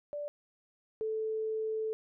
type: tone pair in turn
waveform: sine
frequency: 585 / 438.3 Hz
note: D5 / A4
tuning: -7 / -7 cents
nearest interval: perfect fourth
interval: 500 cents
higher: first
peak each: -35 / -31 dBFS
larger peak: second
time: 0.13-0.28 / 1.01-1.93 s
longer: second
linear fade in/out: 0 ms
effects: none